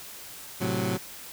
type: chord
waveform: 20% pulse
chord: F# diminished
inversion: first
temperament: equal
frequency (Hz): 110 / 130.81 / 185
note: A2 / C3 / F#3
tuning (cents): 0 / 0 / 0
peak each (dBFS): -26 / -27 / -24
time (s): 0.6-0.98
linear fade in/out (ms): 20
effects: white hiss -43 dBFS RMS until 1.32 s